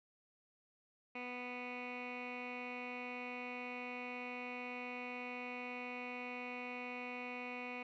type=tone with low-pass filter; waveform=15% pulse; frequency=247.1 Hz; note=B3; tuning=1 cent sharp; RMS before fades=-45 dBFS; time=1.15-7.83 s; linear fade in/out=5 ms; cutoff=2400 Hz; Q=5; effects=none